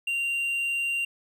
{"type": "tone with hard clipping", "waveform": "triangle", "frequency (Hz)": 2771, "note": "F7", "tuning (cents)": -14, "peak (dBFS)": -26, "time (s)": [0.07, 1.05], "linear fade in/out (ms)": 5, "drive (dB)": 6, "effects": []}